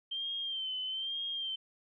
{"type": "tone with vibrato", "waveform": "sine", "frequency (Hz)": 3136, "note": "G7", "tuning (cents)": 0, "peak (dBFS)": -34, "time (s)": [0.11, 1.56], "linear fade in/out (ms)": 10, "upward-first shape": "sine", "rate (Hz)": 1.1, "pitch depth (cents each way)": 60, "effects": []}